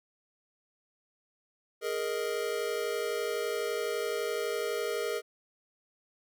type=chord; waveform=square; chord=Ab suspended second; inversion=none; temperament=just; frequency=415.3 / 467.2 / 623 Hz; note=Ab4 / Bb4 / Eb5; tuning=0 / +4 / +2 cents; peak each=-35 / -34 / -39 dBFS; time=1.81-5.22 s; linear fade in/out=50 ms; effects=none